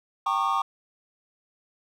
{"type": "tone cluster", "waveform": "triangle", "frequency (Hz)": [786, 914, 1105, 1206], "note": ["G5", "A#5", "C#6", "D6"], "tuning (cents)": [4, -34, -6, 46], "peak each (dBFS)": [-28, -28, -24, -26], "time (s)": [0.26, 0.62], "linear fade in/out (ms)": 5, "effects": []}